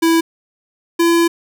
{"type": "tone pair in turn", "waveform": "square", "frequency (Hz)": [329.6, 337.7], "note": ["E4", "E4"], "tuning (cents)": [0, 42], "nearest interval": "unison", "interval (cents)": 42, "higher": "second", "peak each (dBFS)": -11, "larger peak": "neither", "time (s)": [[0.02, 0.21], [0.99, 1.28]], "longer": "second", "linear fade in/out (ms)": 10, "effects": []}